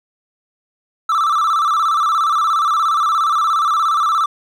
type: tone with vibrato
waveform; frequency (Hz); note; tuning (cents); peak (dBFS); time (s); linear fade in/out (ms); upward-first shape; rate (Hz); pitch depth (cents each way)
triangle; 1244.5; D#6; 0; -11; 1.09-4.26; 5; square; 17; 97
effects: none